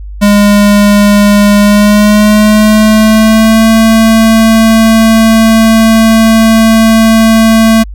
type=tone with pitch glide; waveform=square; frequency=204.9 to 223.4 Hz; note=G#3 to A3; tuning=-23 to +27 cents; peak=-3 dBFS; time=0.21-7.84 s; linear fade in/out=20 ms; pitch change=+150 cents; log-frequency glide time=1.59-3.67 s; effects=added 50 Hz sine -20 dBFS peak until 7.94 s